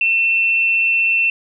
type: tone pair together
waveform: sine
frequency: 2489 / 2692 Hz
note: D#7 / E7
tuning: 0 / +36 cents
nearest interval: minor second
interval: 136 cents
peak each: -25 / -13 dBFS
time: 0.01-1.3 s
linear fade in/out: 2 ms
effects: none